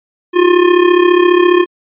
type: tone with amplitude modulation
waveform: square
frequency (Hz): 355.1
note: F4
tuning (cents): +29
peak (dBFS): -4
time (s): 0.33-1.66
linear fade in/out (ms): 50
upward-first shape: sine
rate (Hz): 34.7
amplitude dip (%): 70
effects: resampled to 8000 Hz

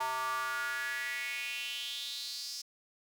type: tone with high-pass filter sweep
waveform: square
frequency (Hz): 129.7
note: C3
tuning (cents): -15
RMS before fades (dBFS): -37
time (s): 0-2.62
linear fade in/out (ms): 10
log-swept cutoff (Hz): 940 to 5300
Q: 5.3
effects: none

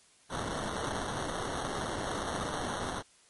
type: noise with sample-and-hold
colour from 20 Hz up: blue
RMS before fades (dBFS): -35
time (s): 0.29-3.03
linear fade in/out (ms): 50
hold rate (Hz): 2450
effects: white hiss -62 dBFS RMS until 3.29 s + MP3 48 kbps

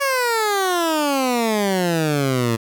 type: exponential sweep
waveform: 15% pulse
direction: down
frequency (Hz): 566 to 112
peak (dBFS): -11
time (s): 0-2.57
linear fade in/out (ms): 20
effects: none

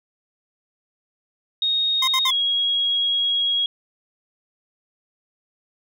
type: tone with pitch glide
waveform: sine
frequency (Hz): 3729 to 3303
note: A#7 to G#7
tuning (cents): 0 to -10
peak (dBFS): -18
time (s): 1.62-3.66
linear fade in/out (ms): 2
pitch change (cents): -210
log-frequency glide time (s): 2.26-2.32
type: tone bursts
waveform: 25% pulse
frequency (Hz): 1046.5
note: C6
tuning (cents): 0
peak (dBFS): -17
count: 3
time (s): 2.02-2.307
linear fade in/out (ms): 5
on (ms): 57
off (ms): 58
effects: none

